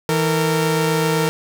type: tone pair together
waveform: sawtooth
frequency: 162.2 / 458.8 Hz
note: E3 / A#4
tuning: -28 / -28 cents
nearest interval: octave + tritone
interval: 1800 cents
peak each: -15 dBFS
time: 0.09-1.29 s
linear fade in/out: 0 ms
effects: none